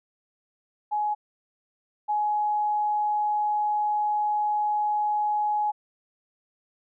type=tone pair in turn; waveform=sine; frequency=840 / 840 Hz; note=G#5 / G#5; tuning=+19 / +19 cents; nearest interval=unison; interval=0 cents; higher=neither; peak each=-23 / -22 dBFS; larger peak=second; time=0.91-1.15 / 2.08-5.72 s; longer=second; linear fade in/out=20 ms; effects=none